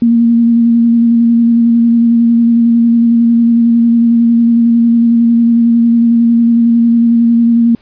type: tone with vibrato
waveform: sine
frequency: 233.1 Hz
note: A#3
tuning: in tune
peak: -5 dBFS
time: 0.02-7.75 s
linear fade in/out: 2 ms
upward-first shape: square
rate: 11 Hz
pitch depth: 15 cents each way
effects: pink hiss -49 dBFS RMS until 7.81 s + resampled to 11025 Hz